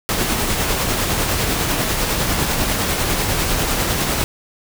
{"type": "noise with tremolo", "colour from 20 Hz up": "pink", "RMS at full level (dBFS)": -18, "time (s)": [0.09, 4.24], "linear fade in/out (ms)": 0, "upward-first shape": "sine", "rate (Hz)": 10, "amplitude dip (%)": 30, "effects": []}